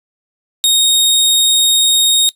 sawtooth tone, 3729 Hz, A#7, in tune, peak -5 dBFS, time 0.64-2.29 s, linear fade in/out 0 ms, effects noise-tail reverb RT60 0.1 s tail -20 dB re dry + resampled to 32000 Hz

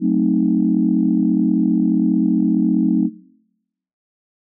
sine chord, F# diminished seventh, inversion none, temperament equal, 185 / 220 / 261.6 / 311.1 Hz, F#3 / A3 / C4 / Eb4, 0 / 0 / 0 / 0 cents, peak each -19 dBFS, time 0-3.1 s, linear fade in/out 50 ms, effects noise-tail reverb RT60 0.9 s tail -23 dB re dry + tanh soft clip ceiling -3 dBFS

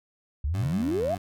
sine exponential sweep, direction up, 64.6 to 730 Hz, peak -24 dBFS, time 0.44-1.15 s, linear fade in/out 5 ms
20% pulse tone with vibrato, 88.2 Hz, F2, 18 cents sharp, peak -28 dBFS, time 0.54-1.18 s, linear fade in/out 5 ms, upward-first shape square, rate 5.4 Hz, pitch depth 130 cents each way
effects none

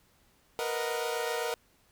sawtooth chord, B major seventh, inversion third, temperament equal with one note detuned, 466.2 / 493.9 / 622.3 / 733.2 Hz, A#4 / B4 / D#5 / F#5, 0 / 0 / 0 / -16 cents, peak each -29 / -34 / -34 / -35 dBFS, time 0.59-1.54 s, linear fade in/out 0 ms, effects pink hiss -66 dBFS RMS until 1.91 s

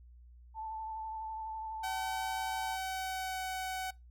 sine tone with vibrato, 880 Hz, A5, in tune, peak -38 dBFS, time 0.54-2.78 s, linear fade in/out 50 ms, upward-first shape sine, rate 12 Hz, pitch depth 19 cents each way
sawtooth tone with pitch glide, 762 to 751.5 Hz, G5 to F#5, -49 to +27 cents, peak -32 dBFS, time 1.83-3.91 s, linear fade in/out 10 ms, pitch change -24 cents, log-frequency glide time 2.6-3.42 s
effects noise-tail reverb RT60 0.2 s tail -22 dB re dry + added 60 Hz sine -53 dBFS peak until 4.1 s

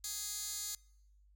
15% pulse tone with high-pass filter, 415.3 Hz, G#4, in tune, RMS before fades -41 dBFS, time 0.04-0.75 s, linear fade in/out 2 ms, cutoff 5900 Hz, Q 1.5, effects noise-tail reverb RT60 0.9 s tail -26 dB re dry + added 50 Hz sine -62 dBFS peak until 1.35 s

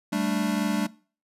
square chord, G suspended second, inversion none, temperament equal, 196 / 220 / 293.7 Hz, G3 / A3 / D4, 0 / 0 / 0 cents, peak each -29 dBFS, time 0.12-0.87 s, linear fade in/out 10 ms, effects noise-tail reverb RT60 0.4 s tail -21 dB re dry + resampled to 32000 Hz

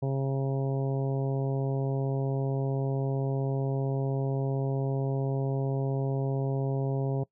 harmonic tone, 135.6 Hz, C#3, 38 cents flat, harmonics 1 / 2 / 3 / 4 / 5 / 6 / 7, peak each -27 / -37 / -35 / -38 / -41 / -47 / -47 dBFS, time 0.02-7.24 s, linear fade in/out 10 ms, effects noise-tail reverb RT60 0.1 s tail -22 dB re dry

